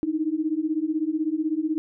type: beating tone pair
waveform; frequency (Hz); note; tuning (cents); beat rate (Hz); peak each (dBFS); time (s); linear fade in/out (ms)
sine; 303.8 / 319.8; D#4 / D#4; -41 / +48; 16; -26 / -25; 0.03-1.78; 0
effects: none